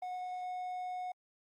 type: tone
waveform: triangle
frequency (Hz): 730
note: F#5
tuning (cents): -24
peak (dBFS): -35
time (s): 0.02-1.12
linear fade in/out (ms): 5
effects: Opus 24 kbps